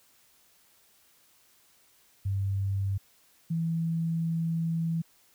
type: tone pair in turn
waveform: sine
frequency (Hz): 98 / 164.82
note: G2 / E3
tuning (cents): 0 / 0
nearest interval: major sixth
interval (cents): 900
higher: second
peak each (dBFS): -26 / -26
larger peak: neither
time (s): 2.25-2.98 / 3.5-5.02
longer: second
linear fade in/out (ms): 10
effects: white hiss -63 dBFS RMS until 5.34 s